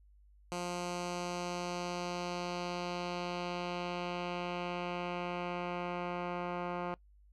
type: tone with low-pass filter sweep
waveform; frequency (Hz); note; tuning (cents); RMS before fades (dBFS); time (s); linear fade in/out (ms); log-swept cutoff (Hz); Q
10% pulse; 176.5; F3; +19; -38; 0.52-6.94; 0; 7900 to 1700; 1.4
effects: noise-tail reverb RT60 0.1 s tail -22 dB re dry + added 50 Hz sine -59 dBFS peak until 7.32 s